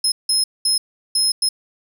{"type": "tone bursts at uneven times", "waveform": "30% pulse", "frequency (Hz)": 5150, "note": "E8", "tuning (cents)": -41, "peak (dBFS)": -11, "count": 5, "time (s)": [[0.04, 0.12], [0.29, 0.44], [0.65, 0.78], [1.15, 1.32], [1.42, 1.49]], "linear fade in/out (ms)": 5, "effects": []}